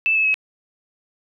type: tone with pitch steps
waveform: sine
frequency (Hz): 2637 / 2601 / 2565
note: E7 / E7 / E7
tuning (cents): 0 / -24 / -48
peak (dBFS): -15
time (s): 0.06-0.342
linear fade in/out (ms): 0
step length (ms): 94
effects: none